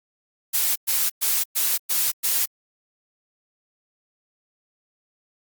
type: noise bursts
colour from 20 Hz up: blue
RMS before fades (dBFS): -21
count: 6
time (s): 0.53-2.46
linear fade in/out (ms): 20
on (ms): 230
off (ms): 110
effects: Opus 48 kbps